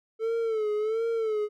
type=tone with vibrato; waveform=triangle; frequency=440 Hz; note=A4; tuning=in tune; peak=-23 dBFS; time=0.19-1.49 s; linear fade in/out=50 ms; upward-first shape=sine; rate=1.4 Hz; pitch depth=81 cents each way; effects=none